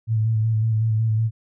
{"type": "tone with vibrato", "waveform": "sine", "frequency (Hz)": 110.8, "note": "A2", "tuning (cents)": 13, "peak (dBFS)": -17, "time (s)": [0.07, 1.31], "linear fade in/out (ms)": 50, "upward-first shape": "square", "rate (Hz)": 5.4, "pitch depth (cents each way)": 27, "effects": []}